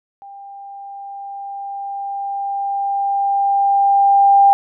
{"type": "tone with level ramp", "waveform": "sine", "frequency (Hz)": 796, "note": "G5", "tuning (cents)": 26, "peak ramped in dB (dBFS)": [-34, -6], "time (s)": [0.22, 4.53], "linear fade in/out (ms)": 0, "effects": []}